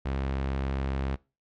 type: tone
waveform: sawtooth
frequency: 67.3 Hz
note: C2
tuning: 49 cents sharp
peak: -24 dBFS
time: 0.05-1.16 s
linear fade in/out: 10 ms
effects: noise-tail reverb RT60 0.3 s tail -23 dB re dry + low-pass 3000 Hz 12 dB/octave